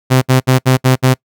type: tone bursts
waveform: sawtooth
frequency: 129.4 Hz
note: C3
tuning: 19 cents flat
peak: -3 dBFS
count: 6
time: 0.1-1.145 s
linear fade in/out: 20 ms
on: 120 ms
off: 65 ms
effects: noise-tail reverb RT60 0.1 s tail -25 dB re dry